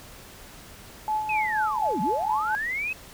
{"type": "tone with tremolo", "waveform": "sine", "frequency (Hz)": 860, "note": "A5", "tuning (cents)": -40, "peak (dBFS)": -22, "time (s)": [1.08, 2.55], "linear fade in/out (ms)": 0, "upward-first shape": "sine", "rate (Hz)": 4.2, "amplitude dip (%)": 55}
{"type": "linear two-way sweep", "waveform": "sine", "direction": "down then up", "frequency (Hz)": [2602, 160, 2602], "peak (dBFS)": -26, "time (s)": [1.29, 2.93], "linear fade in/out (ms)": 5, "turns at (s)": 2.01}
{"effects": ["pink hiss -46 dBFS RMS until 3.13 s"]}